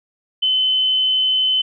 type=tone; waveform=sine; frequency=3044 Hz; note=F#7; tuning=48 cents sharp; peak=-14 dBFS; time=0.42-1.62 s; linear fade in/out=10 ms; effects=none